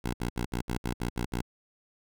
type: tone bursts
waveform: 10% pulse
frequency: 59.9 Hz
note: A#1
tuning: 48 cents sharp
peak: -21 dBFS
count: 9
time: 0.04-1.418 s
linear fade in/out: 10 ms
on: 98 ms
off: 62 ms
effects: none